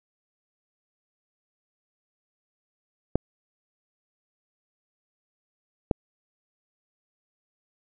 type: clicks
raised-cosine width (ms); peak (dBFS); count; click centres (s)
2; -7; 2; 3.156 / 5.912
effects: none